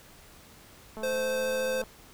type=click train; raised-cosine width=1 ms; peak=-28 dBFS; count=190; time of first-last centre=0.97-1.837 s; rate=218 Hz
type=tone with vibrato; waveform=square; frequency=518 Hz; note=C5; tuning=17 cents flat; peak=-28 dBFS; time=1.03-1.82 s; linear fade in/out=5 ms; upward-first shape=triangle; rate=14 Hz; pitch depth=10 cents each way
effects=pink hiss -53 dBFS RMS until 2.13 s